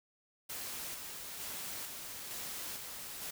white noise with tremolo, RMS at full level -42 dBFS, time 0.49-3.31 s, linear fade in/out 10 ms, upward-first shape square, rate 1.1 Hz, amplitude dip 30%, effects none

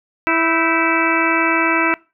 harmonic tone with a mistuned harmonic, 328.8 Hz, E4, 4 cents flat, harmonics 1 / 2 / 3 / 4 / 5 / 6 / 7 / 8, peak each -20 / -24 / -22 / -21 / -23 / -23 / -22 / -23 dBFS, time 0.27-1.94 s, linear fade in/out 0 ms, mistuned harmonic 5, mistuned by -95 cents, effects noise-tail reverb RT60 0.3 s tail -23 dB re dry

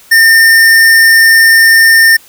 square tone, 1811 Hz, A6, 49 cents sharp, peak -3 dBFS, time 0.11-2.17 s, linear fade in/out 10 ms, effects white hiss -40 dBFS RMS until 2.28 s

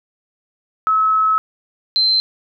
sine tone pair in turn, 1292 / 4102 Hz, E6 / C8, -35 / -35 cents, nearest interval octave + minor sixth, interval 2000 cents, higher second, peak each -12 dBFS, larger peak neither, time 0.87-1.38 / 1.96-2.2 s, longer first, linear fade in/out 0 ms, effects none

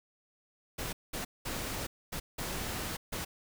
pink noise bursts at uneven times, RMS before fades -37 dBFS, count 6, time 0.78-0.93 / 1.13-1.25 / 1.45-1.87 / 2.12-2.2 / 2.38-2.97 / 3.12-3.25 s, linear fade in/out 10 ms, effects none

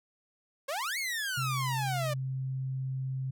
sawtooth exponential two-way sweep, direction up then down, 520 to 2248 to 580 Hz, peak -28 dBFS, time 0.68-2.14 s, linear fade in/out 10 ms, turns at 0.98 s
sine tone with pitch glide, 131 to 131.91 Hz, C3 to C3, +2 to +14 cents, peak -31 dBFS, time 1.37-3.31 s, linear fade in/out 10 ms, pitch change +12 cents, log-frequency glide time 1.58-1.92 s
effects none

